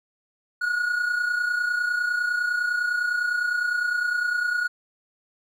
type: tone pair together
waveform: triangle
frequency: 1424.1 / 1454 Hz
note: F6 / F#6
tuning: +33 / -31 cents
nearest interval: unison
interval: 36 cents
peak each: -28 / -21 dBFS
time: 0.61-4.68 s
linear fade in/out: 10 ms
effects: none